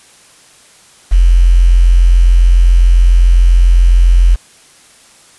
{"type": "tone with quantisation", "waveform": "sine", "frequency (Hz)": 43.65, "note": "F1", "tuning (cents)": 0, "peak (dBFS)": -3, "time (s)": [1.11, 4.36], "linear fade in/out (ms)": 20, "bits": 5, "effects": ["white hiss -43 dBFS RMS until 5.38 s", "resampled to 24000 Hz"]}